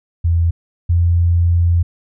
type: tone pair in turn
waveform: sine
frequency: 84.2 / 85.92 Hz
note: E2 / F2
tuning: +37 / -28 cents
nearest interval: unison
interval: 35 cents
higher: second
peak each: -11 / -10 dBFS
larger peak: second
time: 0.24-0.51 / 0.89-1.83 s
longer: second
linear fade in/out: 10 ms
effects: none